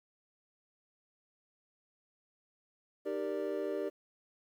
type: chord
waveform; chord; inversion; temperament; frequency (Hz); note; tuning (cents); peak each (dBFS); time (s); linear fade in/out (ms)
triangle; Eb major seventh; none; equal with one note detuned; 306.3 / 392 / 466.2 / 587.3; Eb4 / G4 / Bb4 / D5; -27 / 0 / 0 / 0; -39 / -35 / -38 / -37; 3.05-3.9; 20
effects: 11-bit